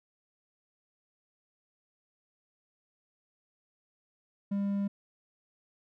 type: tone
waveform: triangle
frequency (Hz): 200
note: G3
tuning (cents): +35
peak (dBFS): -26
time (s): 4.51-4.88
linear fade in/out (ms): 10
effects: none